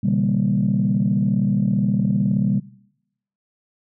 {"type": "tone cluster", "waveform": "sine", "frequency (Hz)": [125, 144.3, 162.6, 197.7, 235.8], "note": ["B2", "D3", "E3", "G3", "A#3"], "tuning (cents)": [21, -30, -23, 15, 20], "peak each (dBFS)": [-23, -23, -27, -18, -25], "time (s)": [0.03, 2.6], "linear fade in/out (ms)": 10, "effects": ["noise-tail reverb RT60 0.8 s tail -21 dB re dry", "tanh soft clip ceiling -9 dBFS"]}